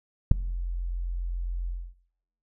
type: tone with ADSR envelope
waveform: sine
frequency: 43.69 Hz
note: F1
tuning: 1 cent sharp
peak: -5 dBFS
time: 0.31-1.94 s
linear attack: 5 ms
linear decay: 3 ms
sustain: -23 dB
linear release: 260 ms
effects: noise-tail reverb RT60 0.8 s tail -21 dB re dry